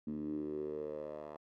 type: tone with band-pass filter sweep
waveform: 10% pulse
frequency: 75.3 Hz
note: D2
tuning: 44 cents sharp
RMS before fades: -41 dBFS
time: 0.07-1.37 s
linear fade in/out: 5 ms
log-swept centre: 240 to 740 Hz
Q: 5.9
effects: none